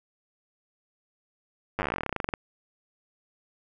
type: slowing click train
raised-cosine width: 0.5 ms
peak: -13 dBFS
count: 24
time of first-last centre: 1.79-2.338 s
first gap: 9 ms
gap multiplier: 1.08
effects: none